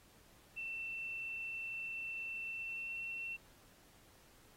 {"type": "tone with pitch glide", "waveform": "sine", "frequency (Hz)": [2684, 2707], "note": ["E7", "E7"], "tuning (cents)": [31, 45], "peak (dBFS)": -40, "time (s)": [0.56, 3.37], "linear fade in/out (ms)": 20, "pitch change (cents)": 14, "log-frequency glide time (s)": [2.55, 2.95], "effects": ["pink hiss -65 dBFS RMS until 4.56 s", "AAC 48 kbps"]}